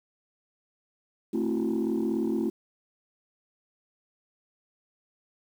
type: chord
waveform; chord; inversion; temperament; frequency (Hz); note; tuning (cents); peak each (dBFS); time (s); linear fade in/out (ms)
sine; F# half-diminished seventh; first; just; 222 / 266.4 / 333 / 370; A3 / C4 / E4 / F#4; +16 / +31 / +18 / 0; -28 / -30 / -28 / -31; 1.33-2.5; 10
effects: tanh soft clip ceiling -20 dBFS + 9-bit